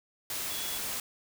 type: tone in noise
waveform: sine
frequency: 3380 Hz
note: G#7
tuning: 30 cents sharp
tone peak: -41 dBFS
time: 0.5-0.78 s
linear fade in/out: 2 ms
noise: white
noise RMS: -35 dBFS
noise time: 0.3-1 s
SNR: -9 dB
effects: none